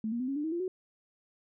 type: tone with pitch steps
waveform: sine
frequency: 219 / 236.1 / 254.5 / 274.3 / 295.7 / 318.8 / 343.6 / 370.4 Hz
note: A3 / A#3 / C4 / C#4 / D4 / D#4 / F4 / F#4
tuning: -8 / +22 / -48 / -18 / +12 / +42 / -28 / +2 cents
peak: -30 dBFS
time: 0.04-0.68 s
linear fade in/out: 2 ms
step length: 80 ms
effects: none